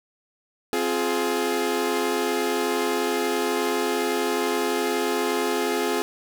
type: chord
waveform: sawtooth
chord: F minor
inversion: second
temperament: equal with one note detuned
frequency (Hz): 261.6 / 349.2 / 420.9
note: C4 / F4 / Ab4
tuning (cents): 0 / 0 / +23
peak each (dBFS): -25 / -23 / -21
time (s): 0.73-6.02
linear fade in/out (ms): 0
effects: none